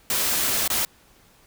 white noise with dropouts, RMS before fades -23 dBFS, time 0.1-0.85 s, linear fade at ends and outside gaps 2 ms, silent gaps 0.678-0.701 s, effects pink hiss -56 dBFS RMS until 1.46 s

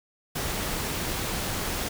pink noise, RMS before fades -30 dBFS, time 0.35-1.89 s, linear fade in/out 10 ms, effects none

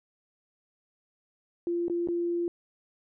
sine tone with dropouts, 344.7 Hz, F4, 23 cents flat, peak -26 dBFS, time 1.67-2.48 s, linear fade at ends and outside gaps 1 ms, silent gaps 1.882-1.898 / 2.074-2.086 s, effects none

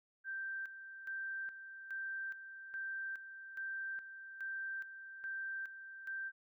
sine tone with tremolo, 1568 Hz, G6, in tune, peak -39 dBFS, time 0.24-6.32 s, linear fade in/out 50 ms, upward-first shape square, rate 1.2 Hz, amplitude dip 65%, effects none

